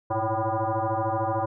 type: tone with frequency modulation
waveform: sine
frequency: 103.83 Hz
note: G#2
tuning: in tune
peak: -23 dBFS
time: 0.1-1.46 s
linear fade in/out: 10 ms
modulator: 221 Hz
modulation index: 4.5
effects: none